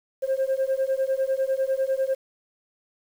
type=beating tone pair; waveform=sine; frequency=527 / 537 Hz; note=C5 / C5; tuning=+12 / +45 cents; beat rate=10 Hz; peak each=-23 dBFS; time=0.22-2.15 s; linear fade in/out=20 ms; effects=tanh soft clip ceiling -18 dBFS + 8-bit